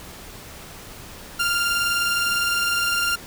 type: tone pair together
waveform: sawtooth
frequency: 1396.9 / 2774 Hz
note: F6 / F7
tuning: 0 / -12 cents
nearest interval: octave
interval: 1188 cents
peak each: -17 / -24 dBFS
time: 1.39-3.16 s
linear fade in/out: 10 ms
effects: pink hiss -40 dBFS RMS until 3.26 s